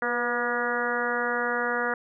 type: harmonic tone with a mistuned harmonic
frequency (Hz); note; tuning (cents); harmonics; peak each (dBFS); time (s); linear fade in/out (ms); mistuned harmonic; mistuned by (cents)
240; B3; -49; 1 / 2 / 3 / 4 / 5 / 6 / 7 / 8; -36 / -30 / -34 / -35 / -33 / -30 / -32 / -35; 0.02-1.94; 2; 2; +29
effects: none